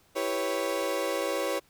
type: chord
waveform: 35% pulse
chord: C# half-diminished seventh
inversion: first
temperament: equal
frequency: 329.6 / 392 / 493.9 / 554.4 Hz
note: E4 / G4 / B4 / C#5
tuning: 0 / 0 / 0 / 0 cents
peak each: -34 / -33 / -32 / -29 dBFS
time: 0.15-1.6 s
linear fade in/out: 20 ms
effects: pink hiss -63 dBFS RMS until 1.69 s